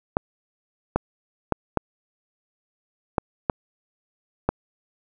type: clicks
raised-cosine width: 1 ms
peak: -5 dBFS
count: 7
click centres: 0.169 / 0.96 / 1.523 / 1.773 / 3.182 / 3.498 / 4.49 s
effects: none